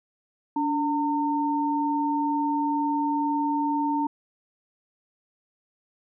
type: tone pair together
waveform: sine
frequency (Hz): 289.3 / 910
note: D4 / A#5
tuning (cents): -26 / -42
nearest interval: octave + minor sixth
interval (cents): 1984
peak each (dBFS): -25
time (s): 0.56-4.07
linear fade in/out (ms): 5
effects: none